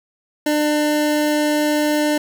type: tone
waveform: 25% pulse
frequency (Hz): 299.5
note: D4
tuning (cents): +34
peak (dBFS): -12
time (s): 0.46-2.18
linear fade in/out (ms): 5
effects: none